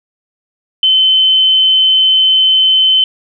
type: tone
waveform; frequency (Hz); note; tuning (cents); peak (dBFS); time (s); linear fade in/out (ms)
sine; 3063; G7; -41; -6; 0.83-3.04; 2
effects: none